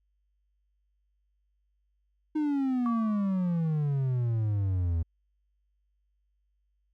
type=exponential sweep; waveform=triangle; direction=down; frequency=311.1 to 80.5 Hz; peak=-23 dBFS; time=2.35-5.03 s; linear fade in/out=10 ms
type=tone with exponential decay; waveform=sine; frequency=1145 Hz; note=D6; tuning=44 cents flat; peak=-31 dBFS; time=2.86-3.88 s; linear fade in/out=0 ms; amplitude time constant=220 ms
effects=added 50 Hz sine -70 dBFS peak until 6.93 s